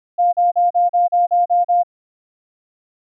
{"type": "tone bursts", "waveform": "sine", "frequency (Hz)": 703, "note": "F5", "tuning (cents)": 11, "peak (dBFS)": -11, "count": 9, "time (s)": [0.18, 1.834], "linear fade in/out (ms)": 20, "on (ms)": 150, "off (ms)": 38, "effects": []}